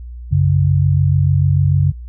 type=tone pair together; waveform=sine; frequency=93.8 / 140.54 Hz; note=F#2 / C#3; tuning=+24 / +24 cents; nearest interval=perfect fifth; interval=700 cents; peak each=-13 dBFS; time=0.31-1.92 s; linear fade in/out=20 ms; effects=added 60 Hz sine -28 dBFS peak until 2.08 s